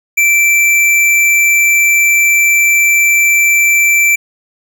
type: tone with hard clipping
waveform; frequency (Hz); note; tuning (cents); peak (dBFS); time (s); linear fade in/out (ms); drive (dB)
sine; 2338; D7; -8; -8; 0.17-4.16; 10; 18
effects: none